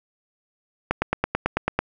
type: click train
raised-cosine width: 0.5 ms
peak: -5 dBFS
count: 9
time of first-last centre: 0.91-1.79 s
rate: 9.09 Hz
effects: none